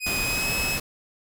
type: tone with pitch glide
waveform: sawtooth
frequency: 2500 to 2573 Hz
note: D#7 to E7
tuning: +8 to -43 cents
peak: -22 dBFS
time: 0-0.8 s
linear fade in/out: 50 ms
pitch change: +49 cents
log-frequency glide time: 0.2-0.52 s
type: noise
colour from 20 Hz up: pink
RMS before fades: -30 dBFS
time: 0.06-0.8 s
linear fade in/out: 5 ms
effects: none